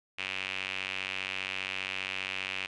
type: tone with band-pass filter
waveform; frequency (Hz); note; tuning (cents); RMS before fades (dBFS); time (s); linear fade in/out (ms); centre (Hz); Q
sawtooth; 95; F#2; +46; -36; 0.18-2.67; 10; 2600; 4.5
effects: resampled to 24000 Hz